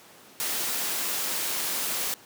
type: noise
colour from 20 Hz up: white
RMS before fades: -29 dBFS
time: 0.4-2.14 s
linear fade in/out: 0 ms
effects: pink hiss -51 dBFS RMS until 2.25 s + high-pass 200 Hz 12 dB/octave